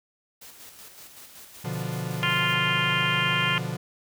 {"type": "noise with tremolo", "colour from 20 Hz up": "white", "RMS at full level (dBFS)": -45, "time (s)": [0.41, 2.54], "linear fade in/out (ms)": 10, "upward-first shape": "square", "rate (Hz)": 5.3, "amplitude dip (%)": 40}
{"type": "chord", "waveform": "45% pulse", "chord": "B diminished", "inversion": "none", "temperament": "equal", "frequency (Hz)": [123.47, 146.83, 174.61], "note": ["B2", "D3", "F3"], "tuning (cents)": [0, 0, 0], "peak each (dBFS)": -33, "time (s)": [1.64, 3.77], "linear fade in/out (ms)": 10}
{"type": "harmonic tone", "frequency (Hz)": 349.2, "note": "F4", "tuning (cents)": 0, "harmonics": [3, 4, 5, 6, 7, 8, 9], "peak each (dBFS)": [-30, -30, -30, -30, -30, -30, -30], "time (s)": [2.23, 3.58], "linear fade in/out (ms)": 0}
{"effects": []}